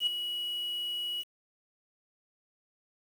sine tone with ADSR envelope, 2917 Hz, F#7, 25 cents flat, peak -21 dBFS, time 0-1.24 s, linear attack 67 ms, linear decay 10 ms, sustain -10 dB, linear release 39 ms, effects tanh soft clip ceiling -22 dBFS + 8-bit

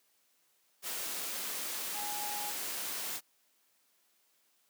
sine tone in noise, 830.6 Hz, G#5, in tune, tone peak -40 dBFS, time 1.93-2.53 s, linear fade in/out 50 ms, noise white, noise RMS -38 dBFS, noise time 0.82-3.21 s, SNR -5 dB, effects white hiss -72 dBFS RMS until 4.69 s + high-pass 200 Hz 12 dB/octave

